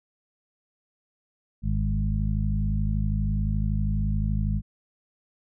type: harmonic tone with a mistuned harmonic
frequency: 51.91 Hz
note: G#1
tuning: in tune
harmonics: 1 / 2 / 3 / 4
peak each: -25 / -28 / -30 / -31 dBFS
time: 1.62-4.62 s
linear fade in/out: 50 ms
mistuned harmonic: 1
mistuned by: -50 cents
effects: none